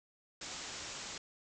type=low-pass noise; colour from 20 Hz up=white; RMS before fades=-45 dBFS; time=0.41-1.18 s; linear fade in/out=5 ms; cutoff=7700 Hz; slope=96 dB/octave; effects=none